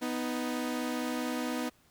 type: tone pair together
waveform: sawtooth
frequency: 247.8 / 312.2 Hz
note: B3 / D#4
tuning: +6 / +6 cents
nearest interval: major third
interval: 400 cents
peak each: -29 / -32 dBFS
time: 0.01-1.7 s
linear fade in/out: 20 ms
effects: pink hiss -65 dBFS RMS until 1.9 s